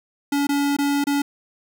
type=tone with dropouts; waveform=square; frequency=284.3 Hz; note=C#4; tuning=44 cents sharp; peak=-19 dBFS; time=0.32-1.22 s; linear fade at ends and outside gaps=5 ms; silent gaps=0.47-0.49 / 0.767-0.786 / 1.041-1.069 s; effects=none